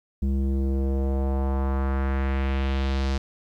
square tone with low-pass filter sweep, 67.3 Hz, C2, 49 cents sharp, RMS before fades -24 dBFS, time 0.22-3.18 s, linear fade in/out 5 ms, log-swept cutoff 230 to 5300 Hz, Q 1.6, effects 10-bit

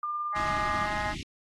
sine tone with tremolo, 1200 Hz, D6, 37 cents sharp, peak -28 dBFS, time 0.03-0.86 s, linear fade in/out 2 ms, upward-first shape sine, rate 18 Hz, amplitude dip 25%
harmonic tone, 208.9 Hz, G#3, 10 cents sharp, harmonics 3 / 4 / 5 / 6 / 7 / 8 / 9 / 10, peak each -39 / -33 / -42 / -38 / -46 / -40 / -39 / -40 dBFS, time 0.32-1.15 s, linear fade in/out 50 ms
pink band-stop noise, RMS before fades -37 dBFS, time 0.36-1.23 s, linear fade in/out 2 ms, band 370 to 2000 Hz, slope 96 dB/octave
effects low-pass 5000 Hz 12 dB/octave + AAC 32 kbps

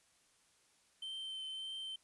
triangle tone with vibrato, 3100 Hz, G7, 20 cents flat, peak -40 dBFS, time 1.02-1.96 s, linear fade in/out 5 ms, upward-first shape triangle, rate 1.7 Hz, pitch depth 16 cents each way, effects white hiss -71 dBFS RMS until 2.03 s + resampled to 24000 Hz

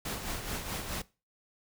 pink noise with tremolo, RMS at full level -35 dBFS, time 0.05-1.02 s, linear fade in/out 5 ms, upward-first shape sine, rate 4.7 Hz, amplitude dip 50%, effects noise-tail reverb RT60 0.3 s tail -20 dB re dry

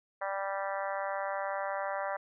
harmonic tone, 195.9 Hz, G3, 1 cent flat, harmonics 3 / 4 / 5 / 6 / 7 / 8 / 9 / 10, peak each -36 / -38 / -40 / -42 / -43 / -44 / -45 / -46 dBFS, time 0.21-2.17 s, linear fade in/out 10 ms, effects none

